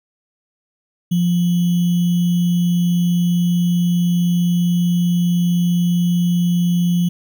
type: tone with sample-and-hold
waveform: sine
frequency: 174.61 Hz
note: F3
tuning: in tune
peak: -13 dBFS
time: 1.11-7.09 s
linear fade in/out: 10 ms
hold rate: 3150 Hz
effects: none